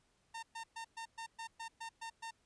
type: tone bursts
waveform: sawtooth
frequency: 910 Hz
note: A#5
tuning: 42 cents flat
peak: -39 dBFS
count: 10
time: 0.34-2.31 s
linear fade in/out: 10 ms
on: 89 ms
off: 120 ms
effects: pink hiss -75 dBFS RMS until 2.45 s + resampled to 22050 Hz